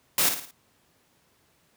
white noise with echo, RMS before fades -22 dBFS, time 0.18-0.29 s, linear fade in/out 2 ms, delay 55 ms, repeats 4, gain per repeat -7 dB, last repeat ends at 0.51 s, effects pink hiss -65 dBFS RMS until 1.76 s + high-pass 80 Hz 12 dB/octave

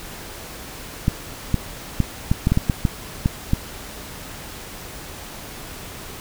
clicks, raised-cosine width 5 ms, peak -4 dBFS, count 11, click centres 1.081 / 1.543 / 2.003 / 2.315 / 2.471 / 2.52 / 2.574 / 2.698 / 2.852 / 3.259 / 3.534 s, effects pink hiss -36 dBFS RMS until 6.2 s

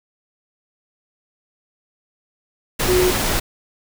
sine tone in noise, 365.1 Hz, F#4, 23 cents flat, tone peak -14 dBFS, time 2.88-3.11 s, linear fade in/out 10 ms, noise pink, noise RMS -20 dBFS, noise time 2.79-3.4 s, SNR +3 dB, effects none

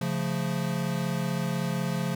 square chord, Db augmented, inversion none, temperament equal, 138.59 / 174.61 / 220 Hz, Db3 / F3 / A3, 0 / 0 / 0 cents, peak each -32 / -30 / -35 dBFS, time 0.01-2.15 s, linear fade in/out 5 ms, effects none

